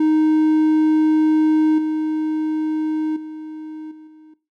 triangle tone with level steps, 311.1 Hz, D#4, in tune, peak -11 / -17 / -28 / -37 / -41 dBFS, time 0-4.34 s, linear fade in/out 5 ms, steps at 1.78 / 3.16 / 3.91 / 4.07 s, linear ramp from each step 5 ms, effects noise-tail reverb RT60 0.3 s tail -17 dB re dry

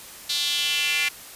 square tone with high-pass filter sweep, 158.2 Hz, D#3, 29 cents sharp, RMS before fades -24 dBFS, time 0.29-1.09 s, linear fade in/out 10 ms, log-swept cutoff 3900 to 2300 Hz, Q 3.9, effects white hiss -42 dBFS RMS until 1.35 s + resampled to 32000 Hz

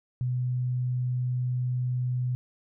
sine tone, 125.2 Hz, B2, 24 cents sharp, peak -25 dBFS, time 0.21-2.35 s, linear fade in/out 0 ms, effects none

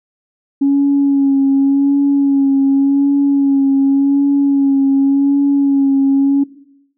sine tone with vibrato, 277.2 Hz, C#4, in tune, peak -8 dBFS, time 0.61-6.44 s, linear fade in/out 10 ms, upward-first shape sine, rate 0.88 Hz, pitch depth 26 cents each way, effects noise-tail reverb RT60 0.8 s tail -18 dB re dry + tanh soft clip ceiling -5 dBFS

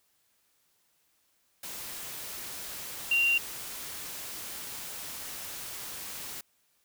sine tone in noise, 2767 Hz, F7, 17 cents flat, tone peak -22 dBFS, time 3.11-3.38 s, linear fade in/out 5 ms, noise white, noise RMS -40 dBFS, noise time 1.63-6.41 s, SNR +15 dB, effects white hiss -71 dBFS RMS until 6.84 s

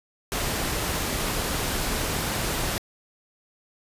pink noise, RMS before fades -27 dBFS, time 0.32-2.78 s, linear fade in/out 0 ms, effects resampled to 32000 Hz

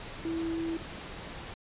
sine tone in noise, 329.6 Hz, E4, in tune, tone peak -30 dBFS, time 0.25-0.77 s, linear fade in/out 2 ms, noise pink, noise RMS -42 dBFS, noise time 0-1.54 s, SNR +9 dB, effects resampled to 8000 Hz

